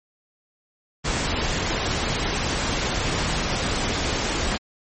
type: noise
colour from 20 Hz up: pink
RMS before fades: -24 dBFS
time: 1.04-4.58 s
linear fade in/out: 20 ms
effects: low-pass 11000 Hz 12 dB/octave + MP3 32 kbps